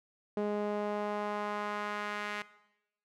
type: tone with band-pass filter sweep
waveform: sawtooth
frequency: 207.7 Hz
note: G#3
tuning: in tune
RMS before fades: -35 dBFS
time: 0.37-2.42 s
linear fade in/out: 2 ms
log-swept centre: 450 to 1900 Hz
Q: 1.3
effects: noise-tail reverb RT60 0.9 s tail -18 dB re dry